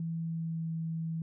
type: tone with pitch glide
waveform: sine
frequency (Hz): 164.81 to 162.92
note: E3 to E3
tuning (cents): 0 to -20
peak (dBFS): -32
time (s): 0-1.22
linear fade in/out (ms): 2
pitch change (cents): -20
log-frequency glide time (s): 0.17-0.71
effects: none